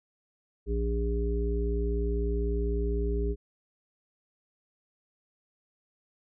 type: harmonic tone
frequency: 58 Hz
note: A#1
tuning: 8 cents flat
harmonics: 1 / 3 / 5 / 7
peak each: -27 / -38 / -39 / -32 dBFS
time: 0.66-3.36 s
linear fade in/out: 50 ms
effects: none